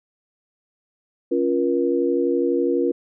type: chord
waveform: sine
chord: Bb minor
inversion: first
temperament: equal with one note detuned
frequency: 277.2 / 349.2 / 477.1 Hz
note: Db4 / F4 / Bb4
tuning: 0 / 0 / +40 cents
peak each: -23 / -21 / -22 dBFS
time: 1.31-2.92 s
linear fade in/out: 10 ms
effects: none